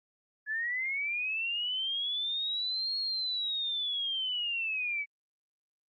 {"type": "linear two-way sweep", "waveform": "sine", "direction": "up then down", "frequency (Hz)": [1692, 4318, 2250], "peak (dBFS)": -30, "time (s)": [0.46, 5.06], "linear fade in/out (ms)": 50, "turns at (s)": 2.98, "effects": ["Opus 48 kbps"]}